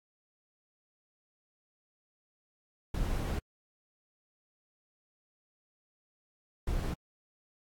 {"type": "noise bursts at uneven times", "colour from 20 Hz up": "brown", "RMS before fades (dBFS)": -32, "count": 2, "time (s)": [[2.94, 3.39], [6.67, 6.94]], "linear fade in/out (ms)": 5, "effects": ["AAC 64 kbps"]}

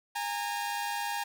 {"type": "tone pair together", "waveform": "sawtooth", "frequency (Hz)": [819.4, 919], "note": ["G#5", "A#5"], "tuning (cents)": [-24, -25], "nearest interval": "major second", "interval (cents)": 199, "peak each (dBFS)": [-30, -31], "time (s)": [0.15, 1.24], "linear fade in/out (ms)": 10, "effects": []}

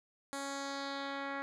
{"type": "tone with low-pass filter sweep", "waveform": "10% pulse", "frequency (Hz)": 277.2, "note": "C#4", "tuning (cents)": 0, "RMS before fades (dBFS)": -40, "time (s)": [0.33, 1.42], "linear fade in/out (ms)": 0, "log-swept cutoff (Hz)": [9400, 2100], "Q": 1.9, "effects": []}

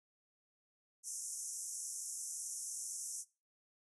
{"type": "band-pass noise", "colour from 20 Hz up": "pink", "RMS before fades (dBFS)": -44, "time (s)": [1.03, 3.25], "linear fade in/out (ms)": 50, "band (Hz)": [5700, 11000], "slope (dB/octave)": 96, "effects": ["noise-tail reverb RT60 0.3 s tail -21 dB re dry"]}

